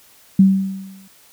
sine tone with exponential decay, 192.6 Hz, G3, 30 cents flat, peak -5 dBFS, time 0.39-1.08 s, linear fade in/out 5 ms, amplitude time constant 150 ms, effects white hiss -50 dBFS RMS until 1.32 s

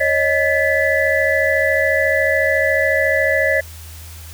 sine tone cluster, 550 / 624 / 1724 / 1986 Hz, C#5 / D#5 / A6 / B6, -14 / +5 / -36 / +9 cents, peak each -19 dBFS, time 0-3.61 s, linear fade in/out 10 ms, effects added 81 Hz sine -34 dBFS peak until 4.33 s + white hiss -40 dBFS RMS until 4.33 s

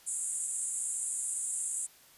white band-pass noise, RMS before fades -35 dBFS, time 0.06-1.87 s, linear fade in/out 20 ms, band 7200 to 10000 Hz, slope 96 dB/octave, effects white hiss -59 dBFS RMS until 2.17 s + resampled to 32000 Hz

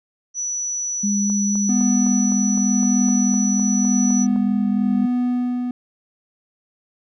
sine tone, 5920 Hz, F#8, in tune, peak -22 dBFS, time 0.34-4.27 s, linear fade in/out 50 ms
sine tone with vibrato, 203.6 Hz, G#3, 34 cents flat, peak -18 dBFS, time 1.03-5.06 s, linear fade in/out 10 ms, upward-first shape sine, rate 4.3 Hz, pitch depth 10 cents each way
click train, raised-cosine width 1 ms, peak -24 dBFS, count 13, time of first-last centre 1.3-4.361 s, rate 3.92 Hz
triangle tone with tremolo, 246.9 Hz, B3, in tune, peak -15 dBFS, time 1.69-5.71 s, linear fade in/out 2 ms, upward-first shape sine, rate 0.93 Hz, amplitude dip 40%
effects none

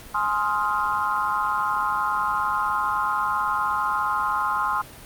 sine chord, F minor seventh, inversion first, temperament just, 838.1 / 1047.7 / 1257.2 / 1396.9 Hz, Ab5 / C6 / Eb6 / F6, +16 / +2 / +18 / 0 cents, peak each -28 / -24 / -26 / -28 dBFS, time 0.14-4.82 s, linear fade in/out 10 ms, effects pink hiss -43 dBFS RMS until 5.05 s + Opus 48 kbps

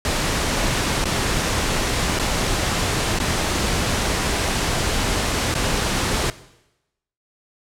pink noise with dropouts, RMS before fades -21 dBFS, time 0.05-6.3 s, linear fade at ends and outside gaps 1 ms, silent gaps 1.042-1.055 / 2.189-2.196 / 3.188-3.2 / 5.541-5.551 s, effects noise-tail reverb RT60 0.9 s tail -17 dB re dry + low-pass 9000 Hz 12 dB/octave

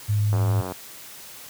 sine tone, 104.6 Hz, G#2, 13 cents sharp, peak -18 dBFS, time 0.08-0.62 s, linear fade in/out 20 ms
click train, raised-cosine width 1 ms, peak -17 dBFS, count 37, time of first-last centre 0.33-0.721 s, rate 92.1 Hz
effects white hiss -42 dBFS RMS until 1.49 s + high-pass 60 Hz 12 dB/octave

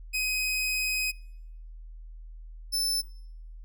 sawtooth tone pair in turn, 2517 / 5278 Hz, D#7 / E8, +19 / +1 cents, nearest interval octave + minor second, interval 1282 cents, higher second, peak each -23 dBFS, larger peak neither, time 0.13-1.12 / 2.72-3.02 s, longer first, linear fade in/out 20 ms, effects noise-tail reverb RT60 0.8 s tail -25 dB re dry + added 40 Hz sine -41 dBFS peak until 3.64 s

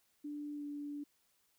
sine tone with pitch glide, 293.7 to 290.3 Hz, D4 to D4, 0 to -20 cents, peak -40 dBFS, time 0.24-1.04 s, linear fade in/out 10 ms, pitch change -20 cents, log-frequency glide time 0.54-0.64 s, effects white hiss -75 dBFS RMS until 1.58 s

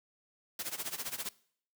white noise with tremolo, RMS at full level -36 dBFS, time 0.59-1.29 s, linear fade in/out 2 ms, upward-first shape sine, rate 15 Hz, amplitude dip 85%, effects noise-tail reverb RT60 0.6 s tail -22 dB re dry + high-pass 100 Hz 12 dB/octave

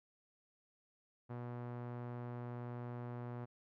sawtooth tone with low-pass filter, 121.3 Hz, B2, 31 cents flat, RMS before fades -45 dBFS, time 1.29-3.46 s, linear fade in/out 20 ms, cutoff 1200 Hz, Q 1, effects none

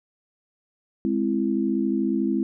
sine chord, Ab augmented, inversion none, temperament equal with one note detuned, 207.7 / 261.6 / 332.7 Hz, Ab3 / C4 / E4, 0 / 0 / +16 cents, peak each -25 dBFS, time 1.05-2.43 s, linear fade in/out 0 ms, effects none

